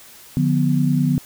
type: chord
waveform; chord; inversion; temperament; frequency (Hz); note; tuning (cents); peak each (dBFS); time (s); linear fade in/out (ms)
sine; B diminished; first; just; 148.16 / 177.8 / 246.9; D3 / F3 / B3; +16 / +31 / 0; -18 / -21 / -19; 0.37-1.18; 0
effects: white hiss -44 dBFS RMS until 1.25 s